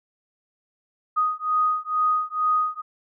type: beating tone pair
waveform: sine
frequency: 1244.5 / 1246.7 Hz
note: D#6 / D#6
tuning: 0 / +3 cents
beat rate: 2.2 Hz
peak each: -23 dBFS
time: 1.16-2.82 s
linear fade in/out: 20 ms
effects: none